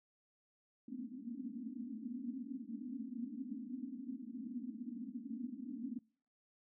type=band-pass noise; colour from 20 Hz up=pink; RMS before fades=-45 dBFS; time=0.88-5.99 s; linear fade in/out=5 ms; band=220 to 280 Hz; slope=96 dB/octave; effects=noise-tail reverb RT60 0.5 s tail -26 dB re dry